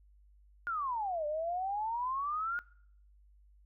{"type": "exponential two-way sweep", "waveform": "sine", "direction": "down then up", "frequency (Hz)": [1445, 587.3, 1445], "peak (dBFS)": -32, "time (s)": [0.67, 2.59], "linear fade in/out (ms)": 0, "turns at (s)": 1.26, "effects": ["noise-tail reverb RT60 0.6 s tail -22 dB re dry", "added 50 Hz sine -59 dBFS peak until 3.65 s"]}